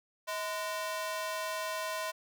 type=ring-modulated tone; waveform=sawtooth; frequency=830.6 Hz; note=G#5; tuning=in tune; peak=-27 dBFS; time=0.27-2.12 s; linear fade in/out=20 ms; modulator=194 Hz; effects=none